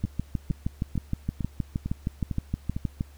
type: two click trains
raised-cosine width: 5 ms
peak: -14 / -17 dBFS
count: 20 / 7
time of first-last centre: 0.04-3.009 / 0.05-2.765 s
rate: 6.4 / 2.21 Hz
effects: added 71 Hz sine -47 dBFS peak until 3.17 s + pink hiss -58 dBFS RMS until 3.17 s